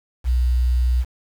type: tone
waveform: sine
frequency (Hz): 61.74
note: B1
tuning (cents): 0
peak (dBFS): -14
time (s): 0.24-1.05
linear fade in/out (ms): 50
effects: tanh soft clip ceiling -11 dBFS + 7-bit